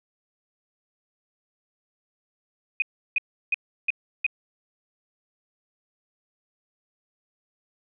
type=tone bursts; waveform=sine; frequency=2496 Hz; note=D#7; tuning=5 cents sharp; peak=-19 dBFS; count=5; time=2.8-4.265 s; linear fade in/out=2 ms; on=21 ms; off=340 ms; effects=none